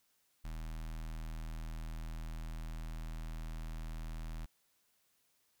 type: tone with notch filter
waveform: square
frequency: 40.08 Hz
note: E1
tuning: 48 cents flat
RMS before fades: -42 dBFS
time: 0.44-4.46 s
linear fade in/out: 10 ms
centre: 440 Hz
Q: 1.2
effects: white hiss -75 dBFS RMS until 5.6 s